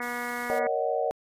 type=harmonic tone; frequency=242.3 Hz; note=B3; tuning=33 cents flat; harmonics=1 / 2 / 3 / 4 / 5 / 6 / 7 / 8 / 9; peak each=-39 / -39 / -39 / -39 / -39 / -39 / -39 / -39 / -39 dBFS; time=0-0.67 s; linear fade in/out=2 ms
type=noise; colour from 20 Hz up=white; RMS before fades=-45 dBFS; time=0.01-0.6 s; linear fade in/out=20 ms
type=chord; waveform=sine; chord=D# minor seventh; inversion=second; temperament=just; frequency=466.7 / 560 / 622.3 / 746.7 Hz; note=A#4 / C#5 / D#5 / F#5; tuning=+2 / +18 / 0 / +16 cents; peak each=-30 dBFS; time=0.5-1.11 s; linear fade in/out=0 ms
effects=resampled to 32000 Hz